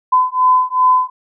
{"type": "beating tone pair", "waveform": "sine", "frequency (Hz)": [1013, 1015.6], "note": ["B5", "B5"], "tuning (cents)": [44, 48], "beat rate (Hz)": 2.6, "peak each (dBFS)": -13, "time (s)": [0.12, 1.1], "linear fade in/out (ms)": 10, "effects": []}